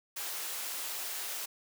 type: high-pass noise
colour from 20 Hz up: white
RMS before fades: -38 dBFS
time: 0.16-1.46 s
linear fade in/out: 10 ms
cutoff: 470 Hz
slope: 12 dB/octave
effects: none